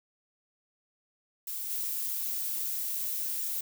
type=noise with level steps; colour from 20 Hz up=violet; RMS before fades=-36 / -33 dBFS; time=1.47-3.61 s; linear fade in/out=5 ms; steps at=1.7 s; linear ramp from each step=2 ms; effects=none